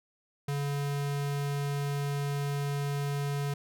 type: tone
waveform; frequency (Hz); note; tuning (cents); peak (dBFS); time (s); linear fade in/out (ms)
square; 142.3; C#3; +46; -30; 0.48-3.54; 5
effects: none